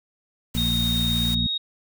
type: noise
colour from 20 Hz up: white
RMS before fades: -35 dBFS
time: 0.54-1.35 s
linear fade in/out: 10 ms
type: harmonic tone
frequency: 58.27 Hz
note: A#1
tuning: in tune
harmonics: 1 / 2 / 3 / 4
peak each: -28 / -28 / -28 / -28 dBFS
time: 0.55-1.47 s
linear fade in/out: 0 ms
type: tone with pitch glide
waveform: sine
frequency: 3715 to 3756 Hz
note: A#7 to A#7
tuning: -7 to +12 cents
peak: -23 dBFS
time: 0.57-1.58 s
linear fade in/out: 10 ms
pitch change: +19 cents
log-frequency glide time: 1.11-1.41 s
effects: none